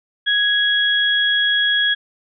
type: tone pair together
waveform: sine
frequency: 1661.2 / 3322 Hz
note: G#6 / G#7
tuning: 0 / 0 cents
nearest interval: octave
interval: 1200 cents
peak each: -17 dBFS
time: 0.26-1.95 s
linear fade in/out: 20 ms
effects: none